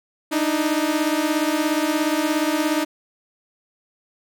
sawtooth beating tone pair, 298.8 / 315.8 Hz, D4 / D#4, +30 / +26 cents, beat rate 17 Hz, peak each -18 dBFS, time 0.31-2.85 s, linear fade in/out 20 ms, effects none

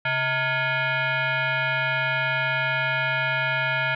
sine tone with frequency modulation, 135.3 Hz, C#3, 42 cents flat, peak -21 dBFS, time 0.05-3.95 s, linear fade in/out 5 ms, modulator 775 Hz, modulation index 3.1, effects none

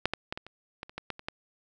clicks, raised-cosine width 0.3 ms, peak -8 / -13 / -16 / -21 / -29 / -21 / -30 / -20 / -17 / -27 / -17 dBFS, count 11, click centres 0.056 / 0.136 / 0.325 / 0.375 / 0.466 / 0.831 / 0.895 / 0.98 / 1.103 / 1.194 / 1.285 s, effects none

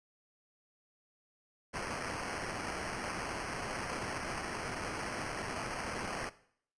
blue noise with sample-and-hold, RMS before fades -39 dBFS, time 1.73-6.3 s, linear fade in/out 20 ms, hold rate 3675 Hz, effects noise-tail reverb RT60 0.6 s tail -17 dB re dry + resampled to 22050 Hz

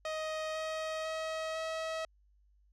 sawtooth tone with pitch steps, 627 / 632.1 / 637.2 / 642.4 Hz, D#5 / D#5 / D#5 / E5, +13 / +27 / +41 / -45 cents, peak -31 dBFS, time 0.05-2.05 s, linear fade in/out 2 ms, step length 500 ms, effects added 50 Hz sine -64 dBFS peak until 2.72 s + low-pass 6000 Hz 12 dB/octave

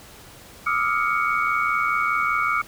sine tone cluster, 1191 / 1276 / 1402 / 2235 Hz, D6 / D#6 / F6 / C#7, +24 / +43 / +6 / +14 cents, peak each -25 dBFS, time 0.66-2.62 s, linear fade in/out 10 ms, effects pink hiss -45 dBFS RMS until 2.67 s

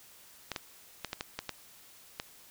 clicks, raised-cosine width 0.2 ms, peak -17 dBFS, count 8, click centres 0.517 / 0.562 / 1.047 / 1.131 / 1.209 / 1.39 / 1.493 / 2.199 s, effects white hiss -56 dBFS RMS until 2.5 s

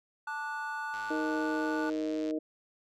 triangle chord, D major, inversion second, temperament just, 881 / 1174.7 / 1468.3 Hz, A5 / D6 / F#6, +2 / 0 / -14 cents, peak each -36 / -41 / -35 dBFS, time 0.27-1.9 s, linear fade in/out 5 ms
click train, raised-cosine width 0.2 ms, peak -31 dBFS, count 142, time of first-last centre 0.94-2.309 s, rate 103 Hz
harmonic tone, 155.56 Hz, D#3, in tune, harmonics 2 / 3 / 4, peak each -31 / -37 / -39 dBFS, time 1.1-2.39 s, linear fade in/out 10 ms
effects none

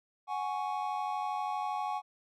triangle chord, F# suspended second, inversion none, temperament just, 740 / 832.5 / 1110 Hz, F#5 / G#5 / C#6, 0 / +4 / +2 cents, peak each -35 / -33 / -36 dBFS, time 0.27-2.02 s, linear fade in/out 50 ms, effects none

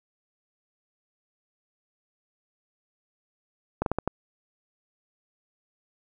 slowing click train, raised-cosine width 1 ms, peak -11 dBFS, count 5, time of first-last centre 3.82-4.076 s, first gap 42 ms, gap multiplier 1.29, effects none

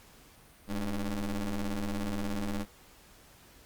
35% pulse ring-modulated tone, 98.6 Hz, G2, 11 cents sharp, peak -26 dBFS, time 0.67-2.66 s, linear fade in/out 50 ms, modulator 107 Hz, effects pink hiss -57 dBFS RMS until 3.65 s + Opus 48 kbps

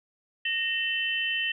sine tone cluster, 1855 / 2677 / 3050 Hz, A#6 / E7 / G7, -9 / +26 / -48 cents, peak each -30 dBFS, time 0.45-1.52 s, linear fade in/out 5 ms, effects none

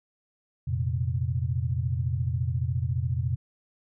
sine chord, F suspended fourth, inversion none, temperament equal, 87.31 / 116.54 / 130.81 Hz, F2 / Bb2 / C3, 0 / 0 / 0 cents, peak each -29 dBFS, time 0.67-3.36 s, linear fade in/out 10 ms, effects none

